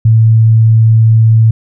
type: tone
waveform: sine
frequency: 111.9 Hz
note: A2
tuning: 30 cents sharp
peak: -3 dBFS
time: 0.05-1.51 s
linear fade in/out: 5 ms
effects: none